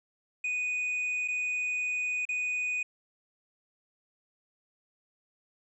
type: tone with dropouts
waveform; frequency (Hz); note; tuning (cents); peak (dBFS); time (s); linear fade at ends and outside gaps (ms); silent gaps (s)
triangle; 2482; D#7; -5; -27; 0.44-2.83; 5; 1.278-1.283 / 2.253-2.289
effects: resampled to 24000 Hz